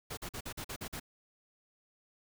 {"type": "noise bursts", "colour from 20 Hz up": "pink", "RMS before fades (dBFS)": -41, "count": 8, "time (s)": [0.1, 0.999], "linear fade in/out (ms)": 10, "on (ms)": 73, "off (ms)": 45, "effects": []}